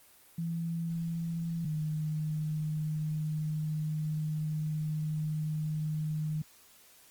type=tone pair in turn; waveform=sine; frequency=166.5 / 154.2 Hz; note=E3 / D#3; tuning=+18 / -15 cents; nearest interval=minor second; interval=133 cents; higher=first; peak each=-31 / -30 dBFS; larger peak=second; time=0.38-1.65 / 1.65-6.42 s; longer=second; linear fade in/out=5 ms; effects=white hiss -59 dBFS RMS until 7.1 s + Opus 24 kbps